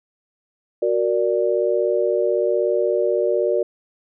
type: chord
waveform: sine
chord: Gb augmented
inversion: none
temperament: equal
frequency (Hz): 370 / 466.2 / 587.3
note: Gb4 / Bb4 / D5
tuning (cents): 0 / 0 / 0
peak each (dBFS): -21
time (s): 0.82-3.63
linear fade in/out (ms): 5
effects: none